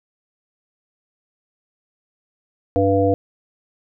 harmonic tone, 98 Hz, G2, in tune, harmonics 1 / 3 / 5 / 7, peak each -21 / -20 / -17 / -21 dBFS, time 2.76-3.14 s, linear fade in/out 0 ms, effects none

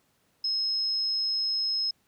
sine tone, 5160 Hz, E8, 38 cents flat, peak -25 dBFS, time 0.44-1.91 s, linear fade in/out 5 ms, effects pink hiss -69 dBFS RMS until 2.07 s + high-pass 80 Hz 12 dB/octave

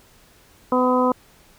harmonic tone, 252.2 Hz, B3, 36 cents sharp, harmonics 1 / 2 / 3 / 4 / 5, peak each -20 / -20 / -28 / -21 / -26 dBFS, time 0.72-1.12 s, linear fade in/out 2 ms, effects pink hiss -53 dBFS RMS until 1.58 s

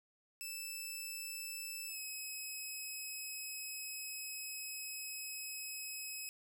10% pulse tone with pitch glide, 2637 to 2556 Hz, E7 to D#7, 0 to +46 cents, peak -34 dBFS, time 0.41-6.29 s, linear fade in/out 0 ms, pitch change -54 cents, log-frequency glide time 1.87-1.99 s, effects none

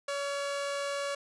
sawtooth tone pair together, 564.6 / 1383 Hz, C#5 / F6, +32 / -17 cents, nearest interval octave + major third, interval 1551 cents, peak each -28 / -39 dBFS, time 0.08-1.15 s, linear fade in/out 5 ms, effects resampled to 22050 Hz

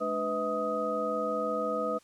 sine tone cluster, 213.1 / 298.9 / 499 / 642 / 1253 Hz, G#3 / D4 / B4 / E5 / D#6, +45 / +31 / +18 / -46 / +12 cents, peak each -38 / -39 / -32 / -34 / -33 dBFS, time 0-1.99 s, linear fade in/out 20 ms, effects white hiss -61 dBFS RMS until 2.03 s + low-pass 9000 Hz 12 dB/octave

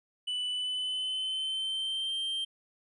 triangle tone with pitch glide, 2980 to 3150 Hz, F#7 to G7, +12 to +8 cents, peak -29 dBFS, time 0.27-2.45 s, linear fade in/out 10 ms, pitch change +96 cents, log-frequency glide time 0.5-2.15 s, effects resampled to 24000 Hz

